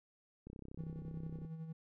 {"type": "click train", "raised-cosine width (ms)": 3, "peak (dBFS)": -36, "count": 33, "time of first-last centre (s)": [0.47, 1.449], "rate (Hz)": 32.7}
{"type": "tone with tremolo", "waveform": "triangle", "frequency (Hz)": 161.1, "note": "E3", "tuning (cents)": -39, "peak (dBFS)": -39, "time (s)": [0.78, 1.73], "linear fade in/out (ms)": 10, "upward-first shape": "sine", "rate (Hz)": 11, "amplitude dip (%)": 50}
{"effects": []}